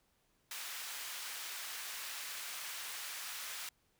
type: high-pass noise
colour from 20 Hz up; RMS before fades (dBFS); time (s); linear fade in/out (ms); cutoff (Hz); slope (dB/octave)
pink; -44; 0.51-3.69; 2; 1500; 12
effects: pink hiss -75 dBFS RMS until 3.99 s